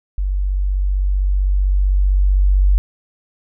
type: tone with level ramp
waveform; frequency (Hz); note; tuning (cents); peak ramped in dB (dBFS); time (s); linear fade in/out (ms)
sine; 47.81; G1; -43; -16 to -9; 0.18-2.78; 0
effects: none